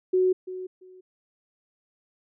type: tone with echo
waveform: sine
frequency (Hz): 370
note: F#4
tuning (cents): 0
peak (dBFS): -18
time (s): 0.13-0.33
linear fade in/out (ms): 10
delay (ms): 340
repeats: 2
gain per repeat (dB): -14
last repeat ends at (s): 1.01
effects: none